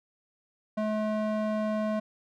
square tone with band-pass filter, 214.6 Hz, A3, 43 cents flat, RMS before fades -29 dBFS, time 0.77-2 s, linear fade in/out 10 ms, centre 560 Hz, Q 1.1, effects none

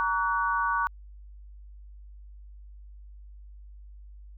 sine chord, F# major, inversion first, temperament equal with one note detuned, 932.3 / 1136 / 1480 Hz, A#5 / C#6 / F#6, 0 / +42 / 0 cents, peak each -29 / -27 / -29 dBFS, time 0-0.87 s, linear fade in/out 0 ms, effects added 50 Hz sine -44 dBFS peak until 4.37 s

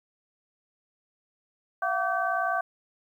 sine tone cluster, 681 / 741 / 1152 / 1539 Hz, F5 / F#5 / D6 / G6, -44 / +2 / -34 / -32 cents, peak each -30 dBFS, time 1.82-2.61 s, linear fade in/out 5 ms, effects 10-bit

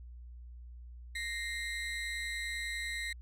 35% pulse ring-modulated tone, 1978 Hz, B6, 2 cents sharp, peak -31 dBFS, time 1.15-3.13 s, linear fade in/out 5 ms, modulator 115 Hz, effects added 60 Hz sine -46 dBFS peak until 3.21 s + low-pass 10000 Hz 12 dB/octave

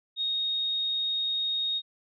sine tone, 3729 Hz, A#7, in tune, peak -26 dBFS, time 0.16-1.82 s, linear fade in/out 50 ms, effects none

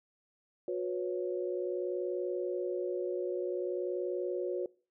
sine chord, F# suspended fourth, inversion none, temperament equal with one note detuned, 362.6 / 493.9 / 554.4 Hz, F#4 / B4 / C#5, -35 / 0 / 0 cents, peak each -34 / -38 / -38 dBFS, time 0.68-4.66 s, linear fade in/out 2 ms, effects noise-tail reverb RT60 0.4 s tail -23 dB re dry

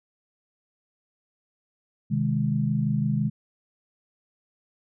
sine chord, Ab major, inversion first, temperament just, 129.78 / 155.74 / 207.7 Hz, C3 / Eb3 / Ab3, -14 / +2 / 0 cents, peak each -26 dBFS, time 2.1-3.3 s, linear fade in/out 20 ms, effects none

